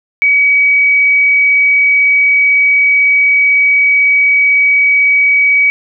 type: tone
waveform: sine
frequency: 2269 Hz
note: C#7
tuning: 40 cents sharp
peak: -6 dBFS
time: 0.22-5.7 s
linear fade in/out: 0 ms
effects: none